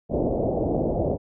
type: low-pass noise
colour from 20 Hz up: white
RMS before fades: -24 dBFS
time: 0.09-1.18 s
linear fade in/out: 50 ms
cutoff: 680 Hz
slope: 48 dB/octave
effects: none